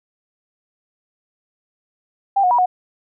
sine tone with pitch steps, 791 / 727 / 966 / 731 Hz, G5 / F#5 / B5 / F#5, +15 / -31 / -39 / -21 cents, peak -12 dBFS, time 2.36-2.66 s, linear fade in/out 10 ms, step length 75 ms, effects none

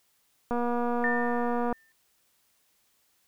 click train, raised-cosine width 1 ms, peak -17 dBFS, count 293, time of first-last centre 0.51-1.727 s, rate 240 Hz
sine tone with exponential decay, 1801 Hz, A6, 40 cents sharp, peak -24 dBFS, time 1.04-1.92 s, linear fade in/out 1 ms, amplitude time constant 190 ms
effects white hiss -69 dBFS RMS until 3.27 s

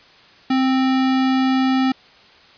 sine tone with sample-and-hold, 261.6 Hz, C4, in tune, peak -14 dBFS, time 0.5-1.92 s, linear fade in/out 5 ms, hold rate 1050 Hz, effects white hiss -48 dBFS RMS until 2.57 s + resampled to 11025 Hz

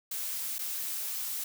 blue noise with dropouts, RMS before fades -35 dBFS, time 0.11-1.44 s, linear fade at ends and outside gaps 5 ms, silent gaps 0.584-0.59 s, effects none

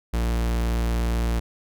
45% pulse tone, 57.8 Hz, A#1, 14 cents flat, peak -21 dBFS, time 0.13-1.4 s, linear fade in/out 10 ms, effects none

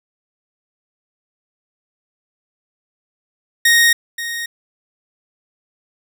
sawtooth tone with echo, 1864.7 Hz, A#6, in tune, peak -6 dBFS, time 3.65-3.93 s, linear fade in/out 5 ms, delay 530 ms, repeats 1, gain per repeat -13 dB, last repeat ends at 4.46 s, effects none

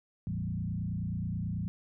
sine tone with frequency modulation, 140 Hz, C#3, 18 cents sharp, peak -31 dBFS, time 0.27-1.68 s, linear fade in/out 0 ms, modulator 29.3 Hz, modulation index 2.1, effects none

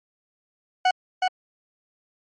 40% pulse tone with echo, 740 Hz, F#5, in tune, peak -15 dBFS, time 0.85-0.91 s, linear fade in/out 5 ms, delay 370 ms, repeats 1, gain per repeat -3 dB, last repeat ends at 1.28 s, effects low-pass 4000 Hz 12 dB/octave + MP3 32 kbps

